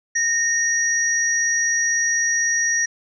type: tone pair together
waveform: sine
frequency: 1840 / 5778 Hz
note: A#6 / F#8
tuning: -23 / -42 cents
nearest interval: octave + minor sixth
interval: 1981 cents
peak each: -20 dBFS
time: 0.15-2.86 s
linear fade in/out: 10 ms
effects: none